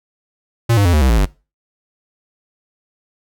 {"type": "tone with pitch steps", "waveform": "square", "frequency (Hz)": [116.5, 100.84, 87.28, 75.54, 65.38, 56.59, 48.98], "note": ["A#2", "G2", "F2", "D2", "C2", "A1", "G1"], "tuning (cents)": [-1, 49, -1, 49, -1, 49, -1], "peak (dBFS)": -11, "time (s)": [0.69, 1.257], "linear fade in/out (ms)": 10, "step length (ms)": 81, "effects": ["noise-tail reverb RT60 0.3 s tail -22 dB re dry"]}